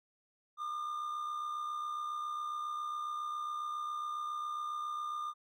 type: tone with amplitude modulation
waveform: triangle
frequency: 1207 Hz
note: D6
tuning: 47 cents sharp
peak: -32 dBFS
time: 0.57-5.34 s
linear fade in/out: 50 ms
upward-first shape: sine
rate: 67.3 Hz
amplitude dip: 45%
effects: none